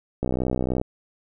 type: click train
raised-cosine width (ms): 2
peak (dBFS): -11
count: 38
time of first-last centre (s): 0.23-0.815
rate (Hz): 63.3
effects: none